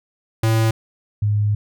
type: tone pair in turn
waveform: square / sine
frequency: 112 / 104.31 Hz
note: A2 / G#2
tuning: +31 / +8 cents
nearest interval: minor second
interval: 123 cents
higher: first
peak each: -15 / -15 dBFS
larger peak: neither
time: 0.43-0.71 / 1.22-1.55 s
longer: second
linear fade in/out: 5 ms
effects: none